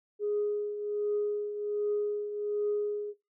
sine tone with tremolo, 415.3 Hz, G#4, in tune, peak -25 dBFS, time 0.19-3.14 s, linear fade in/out 50 ms, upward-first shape triangle, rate 1.3 Hz, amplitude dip 65%, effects noise-tail reverb RT60 0.2 s tail -18 dB re dry + tanh soft clip ceiling -22 dBFS

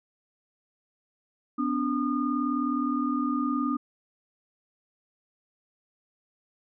sine tone cluster, 250.6 / 290 / 1220 Hz, B3 / D4 / D#6, +25 / -22 / -34 cents, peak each -28 / -28 / -31 dBFS, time 1.58-3.77 s, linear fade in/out 10 ms, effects none

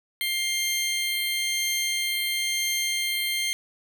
sawtooth tone pair together, 2113 / 3170 Hz, C7 / G7, +16 / +19 cents, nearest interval perfect fifth, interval 703 cents, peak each -23 / -25 dBFS, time 0.21-3.53 s, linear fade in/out 0 ms, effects none

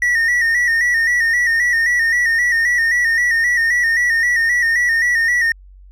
triangle tone with vibrato, 1888 Hz, A#6, 22 cents sharp, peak -11 dBFS, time 0.02-5.52 s, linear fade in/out 2 ms, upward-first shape square, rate 3.8 Hz, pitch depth 51 cents each way, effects added 47 Hz sine -39 dBFS peak until 5.91 s

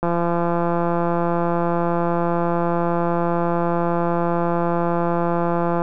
click train, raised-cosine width 1 ms, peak -8 dBFS, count 991, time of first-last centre 0.03-5.819 s, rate 171 Hz, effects none

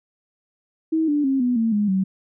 sine tone with pitch steps, 320 / 293.4 / 269.1 / 246.8 / 226.3 / 207.5 / 190.27 Hz, D#4 / D4 / C4 / B3 / A3 / G#3 / F#3, +49 / -2 / +49 / -1 / +49 / -1 / +49 cents, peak -17 dBFS, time 0.92-2.04 s, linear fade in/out 10 ms, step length 160 ms, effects none

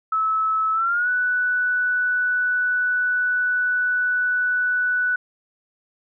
sine tone with pitch glide, 1300 to 1484.7 Hz, E6 to F#6, -24 to +6 cents, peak -18 dBFS, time 0.12-5.16 s, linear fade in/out 5 ms, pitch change +230 cents, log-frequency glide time 0.73-1.09 s, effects none

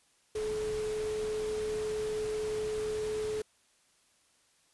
sine tone in noise, 428.9 Hz, A4, 44 cents flat, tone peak -31 dBFS, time 0.35-3.42 s, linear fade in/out 5 ms, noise pink, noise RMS -44 dBFS, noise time 0.35-3.42 s, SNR +10 dB, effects white hiss -68 dBFS RMS until 4.73 s + resampled to 24000 Hz

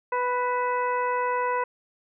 harmonic tone with a mistuned harmonic, 494.6 Hz, B4, 3 cents sharp, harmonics 1 / 2 / 3 / 4 / 5, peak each -28 / -25 / -34 / -36 / -41 dBFS, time 0.12-1.64 s, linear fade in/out 5 ms, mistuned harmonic 5, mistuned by +63 cents, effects none

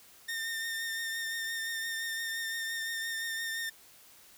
sawtooth tone with vibrato, 1818 Hz, A#6, 44 cents flat, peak -30 dBFS, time 0.28-3.7 s, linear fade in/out 10 ms, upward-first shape triangle, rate 5.8 Hz, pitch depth 26 cents each way, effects white hiss -57 dBFS RMS until 4.37 s

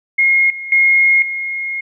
sine tone with level steps, 2149 Hz, C7, 46 cents sharp, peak -9 / -24 / -8 / -19 dBFS, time 0.18-1.81 s, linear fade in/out 10 ms, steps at 0.5 / 0.72 / 1.22 s, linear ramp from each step 2 ms, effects none

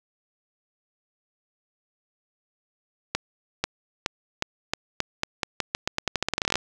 accelerating click train, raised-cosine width 0.2 ms, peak -6 dBFS, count 25, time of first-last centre 3.15-6.556 s, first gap 490 ms, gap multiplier 0.86, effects none

